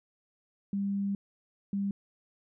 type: tone bursts at uneven times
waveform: sine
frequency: 199 Hz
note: G3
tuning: 26 cents sharp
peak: -28 dBFS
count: 2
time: 0.73-1.15 / 1.73-1.91 s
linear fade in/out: 2 ms
effects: none